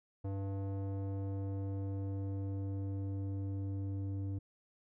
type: tone with low-pass filter sweep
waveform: square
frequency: 98 Hz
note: G2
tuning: in tune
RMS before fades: -38 dBFS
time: 0.24-4.39 s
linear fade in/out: 10 ms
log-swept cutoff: 630 to 300 Hz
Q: 1.1
effects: none